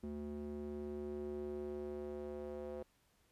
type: tone with band-pass filter sweep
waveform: square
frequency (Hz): 73.42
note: D2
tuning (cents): 0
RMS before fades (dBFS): -44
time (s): 0.03-2.83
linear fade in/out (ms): 5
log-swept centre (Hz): 280 to 480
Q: 3.5
effects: pink hiss -74 dBFS RMS until 3.31 s + resampled to 32000 Hz